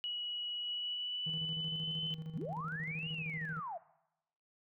sine tone with pitch glide, 2921 to 3038 Hz, F#7 to F#7, -23 to +45 cents, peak -36 dBFS, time 0.04-2.14 s, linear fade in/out 0 ms, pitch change +68 cents, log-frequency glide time 0.61-2.01 s
triangle tone with tremolo, 159.3 Hz, D#3, 41 cents sharp, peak -37 dBFS, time 1.26-3.6 s, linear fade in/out 10 ms, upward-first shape square, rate 13 Hz, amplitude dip 55%
sine linear two-way sweep, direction up then down, 109.4 to 2960 to 622 Hz, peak -39 dBFS, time 2.35-3.78 s, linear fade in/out 10 ms, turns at 3.1 s
effects noise-tail reverb RT60 0.9 s tail -20 dB re dry

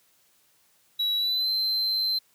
triangle tone with pitch glide, 3900 to 4101 Hz, B7 to C8, -23 to -36 cents, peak -22 dBFS, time 0.99-2.19 s, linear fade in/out 10 ms, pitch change +87 cents, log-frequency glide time 1.17-1.5 s, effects white hiss -64 dBFS RMS until 2.34 s + high-pass 60 Hz 12 dB/octave

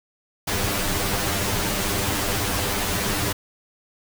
pink noise with comb filter, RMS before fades -24 dBFS, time 0.47-3.33 s, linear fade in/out 10 ms, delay 10 ms, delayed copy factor +1, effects none

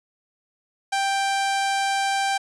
sawtooth tone, 786 Hz, G5, 4 cents sharp, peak -17 dBFS, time 0.92-2.38 s, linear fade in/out 10 ms, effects resampled to 22050 Hz

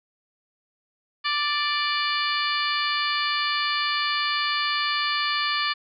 harmonic tone with a mistuned harmonic, 587.3 Hz, D5, in tune, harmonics 2 / 3 / 4 / 5 / 6 / 7 / 8, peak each -27 / -29 / -30 / -31 / -32 / -32 / -33 dBFS, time 1.24-5.74 s, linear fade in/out 20 ms, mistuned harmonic 7, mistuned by +64 cents, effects none

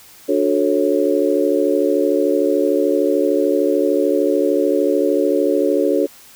sine chord, D major seventh, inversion none, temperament just, 293.7 / 367.1 / 440.5 / 550.6 Hz, D4 / F#4 / A4 / C#5, 0 / -14 / +2 / -12 cents, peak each -19 dBFS, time 0.28-6.07 s, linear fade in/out 20 ms, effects white hiss -44 dBFS RMS until 6.35 s

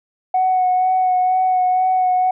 sine tone with vibrato, 740 Hz, F#5, in tune, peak -12 dBFS, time 0.34-2.31 s, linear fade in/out 5 ms, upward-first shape sine, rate 2.1 Hz, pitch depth 17 cents each way, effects tanh soft clip ceiling -9 dBFS

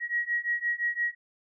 sine beating tone pair, 1900 / 1905.8 Hz, A#6 / A#6, +33 / +38 cents, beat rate 5.8 Hz, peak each -30 / -29 dBFS, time 0-1.15 s, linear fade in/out 50 ms, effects none

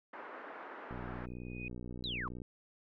white band-pass noise, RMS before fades -48 dBFS, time 0.13-1.26 s, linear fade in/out 5 ms, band 280 to 1600 Hz, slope 24 dB/octave
click train, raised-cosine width 3 ms, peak -32 dBFS, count 93, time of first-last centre 0.91-2.418 s, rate 61 Hz
sine tone with exponential growth, 2489 Hz, D#7, in tune, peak -39 dBFS, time 1.22-1.68 s, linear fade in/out 2 ms, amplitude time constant 100 ms
sine linear sweep, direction down, 4079 to 987.8 Hz, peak -37 dBFS, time 2.04-2.28 s, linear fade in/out 0 ms
effects none

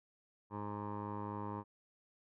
15% pulse tone with low-pass filter, 103.83 Hz, G#2, in tune, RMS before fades -42 dBFS, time 0.5-1.64 s, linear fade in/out 50 ms, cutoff 960 Hz, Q 4.1, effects none

